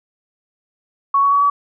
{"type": "tone with pitch steps", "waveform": "sine", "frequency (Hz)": [1112, 1121.7, 1131.4, 1141.3], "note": ["C#6", "C#6", "C#6", "D6"], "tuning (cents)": [5, 20, 35, -50], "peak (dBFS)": -11, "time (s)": [1.14, 1.5], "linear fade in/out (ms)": 5, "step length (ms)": 90, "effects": []}